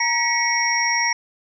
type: tone cluster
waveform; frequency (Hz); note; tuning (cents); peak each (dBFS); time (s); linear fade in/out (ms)
sine; 934 / 1927 / 2219 / 5600; A#5 / B6 / C#7 / F8; +3 / -43 / +1 / +4; -23; 0-1.13; 5
effects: none